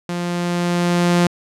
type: tone with level ramp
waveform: sawtooth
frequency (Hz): 174.7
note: F3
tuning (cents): +1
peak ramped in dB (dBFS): -18 to -8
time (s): 0.09-1.27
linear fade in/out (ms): 2
effects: low-pass 9000 Hz 12 dB/octave